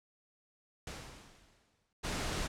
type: noise with exponential decay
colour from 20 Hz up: pink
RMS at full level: -42 dBFS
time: 0.87-1.93 s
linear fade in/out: 2 ms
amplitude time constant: 230 ms
type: noise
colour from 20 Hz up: pink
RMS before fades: -36 dBFS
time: 2.03-2.48 s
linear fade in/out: 20 ms
effects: low-pass 8000 Hz 12 dB/octave